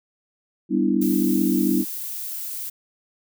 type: chord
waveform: sine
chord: E minor seventh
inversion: first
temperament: equal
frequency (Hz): 196 / 246.9 / 293.7 / 329.6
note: G3 / B3 / D4 / E4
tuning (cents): 0 / 0 / 0 / 0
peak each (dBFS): -23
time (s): 0.69-1.85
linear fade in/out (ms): 50
type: noise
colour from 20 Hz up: violet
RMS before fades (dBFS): -31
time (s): 1.01-2.7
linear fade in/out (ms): 10
effects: none